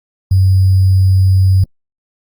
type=tone with sample-and-hold; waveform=sine; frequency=94.5 Hz; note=F#2; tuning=37 cents sharp; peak=-6 dBFS; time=0.31-1.64 s; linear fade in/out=5 ms; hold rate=4900 Hz; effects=Opus 32 kbps